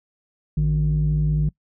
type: tone pair together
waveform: sine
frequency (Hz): 56.97 / 151.9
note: A#1 / D#3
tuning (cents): -39 / -41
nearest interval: octave + perfect fourth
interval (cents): 1698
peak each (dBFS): -21 / -17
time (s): 0.57-1.49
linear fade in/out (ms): 5
effects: noise-tail reverb RT60 0.1 s tail -24 dB re dry + tanh soft clip ceiling -13 dBFS